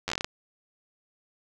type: slowing click train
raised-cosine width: 0.2 ms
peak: -12 dBFS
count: 9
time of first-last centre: 0.08-0.245 s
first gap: 10 ms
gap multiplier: 1.2
effects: none